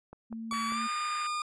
click train, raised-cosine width 1 ms, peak -32 dBFS, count 4, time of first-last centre 0.13-0.722 s, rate 5.07 Hz
sine tone, 225.6 Hz, A3, 44 cents sharp, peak -36 dBFS, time 0.3-0.88 s, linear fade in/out 20 ms
40% pulse tone with pitch glide, 1139 to 1213.7 Hz, C#6 to D#6, +47 to -43 cents, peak -30 dBFS, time 0.51-1.42 s, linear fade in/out 2 ms, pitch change +110 cents, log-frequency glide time 0.67-0.83 s
pink band-pass noise, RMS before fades -44 dBFS, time 0.53-1.27 s, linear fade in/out 5 ms, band 1300 to 2500 Hz, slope 24 dB/octave
effects resampled to 22050 Hz

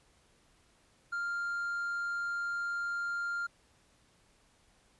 triangle tone with hard clipping, 1396.9 Hz, F6, in tune, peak -33 dBFS, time 1.12-3.47 s, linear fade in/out 10 ms, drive 5 dB, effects pink hiss -67 dBFS RMS until 4.99 s + resampled to 24000 Hz

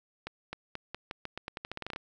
accelerating click train, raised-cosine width 0.3 ms, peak -21 dBFS, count 17, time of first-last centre 0.27-1.961 s, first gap 260 ms, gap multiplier 0.86, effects none

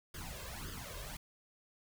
pink noise with flanger, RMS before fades -45 dBFS, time 0.14-1.17 s, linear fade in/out 5 ms, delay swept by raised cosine 0.61 to 1.91 ms, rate 1.8 Hz, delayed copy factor +0.8, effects none

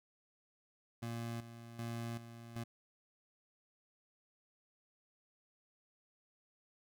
25% pulse tone with tremolo, 116.54 Hz, A#2, in tune, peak -36 dBFS, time 1.02-2.64 s, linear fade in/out 10 ms, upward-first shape square, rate 1.3 Hz, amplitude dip 70%, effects none

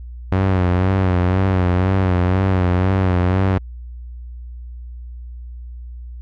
sawtooth tone with vibrato, 92.5 Hz, F#2, in tune, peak -10 dBFS, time 0.32-3.58 s, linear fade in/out 0 ms, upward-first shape sine, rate 2 Hz, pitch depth 65 cents each way, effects added 60 Hz sine -30 dBFS peak until 6.21 s + low-pass 2000 Hz 12 dB/octave

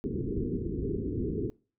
white low-pass noise, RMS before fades -32 dBFS, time 0.04-1.5 s, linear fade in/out 0 ms, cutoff 440 Hz, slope 96 dB/octave, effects noise-tail reverb RT60 0.4 s tail -24 dB re dry

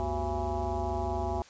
sine tone with frequency modulation, 370 Hz, F#4, in tune, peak -28 dBFS, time 0-1.42 s, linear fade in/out 0 ms, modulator 153 Hz, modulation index 3.6, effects white hiss -54 dBFS RMS until 1.49 s + resampled to 16000 Hz

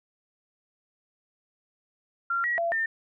sine tone with pitch steps, 1379 / 1915 / 678 / 1804 Hz, F6 / A#6 / E5 / A6, -22 / +46 / +49 / +43 cents, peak -24 dBFS, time 2.3-2.86 s, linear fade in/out 5 ms, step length 140 ms, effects none

